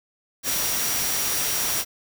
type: tone in noise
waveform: sine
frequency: 5710 Hz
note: F8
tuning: 37 cents sharp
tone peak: -30 dBFS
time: 0.43-1.85 s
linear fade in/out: 50 ms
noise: white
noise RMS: -25 dBFS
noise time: 0.43-1.85 s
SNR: -8 dB
effects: none